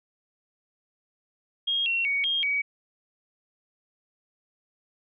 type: tone with pitch steps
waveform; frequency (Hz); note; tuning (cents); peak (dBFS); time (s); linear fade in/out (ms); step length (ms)
sine; 3254 / 2729 / 2239 / 3232 / 2264; G#7 / F7 / C#7 / G#7 / C#7; -36 / -41 / +17 / -48 / +36; -23; 1.67-2.62; 10; 190
effects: none